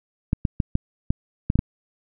clicks, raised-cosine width 5 ms, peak -7 dBFS, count 8, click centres 0.331 / 0.452 / 0.602 / 0.754 / 1.105 / 1.501 / 1.556 / 1.591 s, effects none

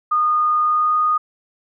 sine tone with pitch glide, 1226 to 1234.5 Hz, D#6 to D#6, -26 to -14 cents, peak -14 dBFS, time 0.11-1.18 s, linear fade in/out 10 ms, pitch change +12 cents, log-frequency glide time 0.63-0.97 s, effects none

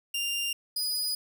sawtooth tone pair in turn, 2794 / 4954 Hz, F7 / D#8, 0 / -8 cents, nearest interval minor seventh, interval 992 cents, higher second, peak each -25 dBFS, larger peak neither, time 0.14-0.53 / 0.76-1.15 s, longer neither, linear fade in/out 5 ms, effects 11-bit

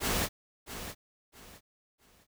pink noise with echo, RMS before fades -30 dBFS, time 0-0.29 s, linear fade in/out 50 ms, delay 660 ms, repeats 3, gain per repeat -11 dB, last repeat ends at 2.27 s, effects none

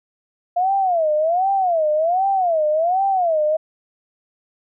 sine tone with vibrato, 690 Hz, F5, 21 cents flat, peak -15 dBFS, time 0.56-3.57 s, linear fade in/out 10 ms, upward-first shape sine, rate 1.3 Hz, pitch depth 230 cents each way, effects none

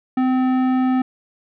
triangle tone with tanh clipping, 257.3 Hz, C4, 29 cents flat, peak -17 dBFS, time 0.17-1.02 s, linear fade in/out 5 ms, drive 18 dB, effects none

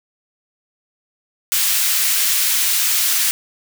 white high-pass noise, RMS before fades -17 dBFS, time 1.52-3.31 s, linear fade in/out 0 ms, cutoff 1800 Hz, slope 12 dB/octave, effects none

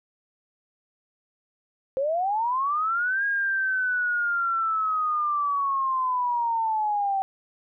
sine linear two-way sweep, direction up then down, 516 to 1637 to 768 Hz, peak -22 dBFS, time 1.97-7.22 s, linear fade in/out 0 ms, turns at 3.25 s, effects none

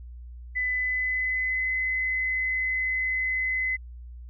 sine tone with pitch glide, 2004 to 2034 Hz, B6 to C7, +25 to -50 cents, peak -24 dBFS, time 0.55-3.77 s, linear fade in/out 20 ms, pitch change +25 cents, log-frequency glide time 0.72-1.73 s, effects added 60 Hz sine -39 dBFS peak until 4.29 s

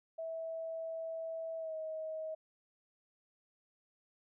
sine tone with pitch glide, 652 to 633.1 Hz, E5 to D#5, -19 to +30 cents, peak -38 dBFS, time 0.18-2.35 s, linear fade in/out 10 ms, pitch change -51 cents, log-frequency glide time 1.58-1.75 s, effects none

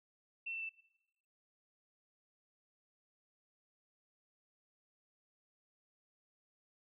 sine tone with pitch steps, 2696 / 2676 / 2656 Hz, E7 / E7 / E7, +38 / +25 / +12 cents, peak -39 dBFS, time 0.46-0.694 s, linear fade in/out 10 ms, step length 78 ms, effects noise-tail reverb RT60 1.0 s tail -22 dB re dry

